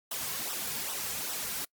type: noise with flanger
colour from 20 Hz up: white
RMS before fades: -35 dBFS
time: 0.11-1.65 s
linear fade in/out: 5 ms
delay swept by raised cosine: 0.43 to 3.43 ms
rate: 2.5 Hz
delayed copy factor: -0.7
effects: noise-tail reverb RT60 0.1 s tail -26 dB re dry + Opus 48 kbps